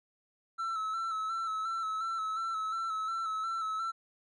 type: tone with vibrato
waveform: triangle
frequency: 1318.5 Hz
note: E6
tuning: in tune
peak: -30 dBFS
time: 0.58-3.92 s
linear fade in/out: 20 ms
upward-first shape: square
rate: 2.8 Hz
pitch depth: 31 cents each way
effects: resampled to 24000 Hz